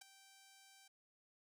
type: tone with ADSR envelope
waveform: 5% pulse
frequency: 780 Hz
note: G5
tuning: 9 cents flat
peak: -38 dBFS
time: 0.01-0.88 s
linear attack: 9 ms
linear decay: 6 ms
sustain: -13 dB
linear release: 6 ms
effects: none